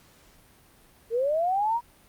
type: linear sweep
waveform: sine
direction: up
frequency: 440 to 967 Hz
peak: -22 dBFS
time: 1.1-1.81 s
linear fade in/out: 50 ms
effects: pink hiss -57 dBFS RMS until 2.08 s + Opus 48 kbps